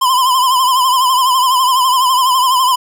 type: tone with vibrato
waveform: square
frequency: 1024 Hz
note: C6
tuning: 38 cents flat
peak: -10 dBFS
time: 0.01-2.76 s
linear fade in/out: 10 ms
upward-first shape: triangle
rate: 12 Hz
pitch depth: 86 cents each way
effects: 8-bit